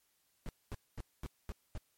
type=noise bursts; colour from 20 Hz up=brown; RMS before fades=-40 dBFS; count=6; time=0.46-1.778 s; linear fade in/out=0 ms; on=28 ms; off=230 ms; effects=white hiss -75 dBFS RMS until 1.97 s + MP3 64 kbps